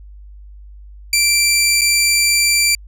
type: tone with dropouts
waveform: 15% pulse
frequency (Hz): 2349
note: D7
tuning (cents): 0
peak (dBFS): -5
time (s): 1.13-2.75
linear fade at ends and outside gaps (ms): 2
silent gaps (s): 1.811-1.816
effects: added 50 Hz sine -35 dBFS peak until 2.87 s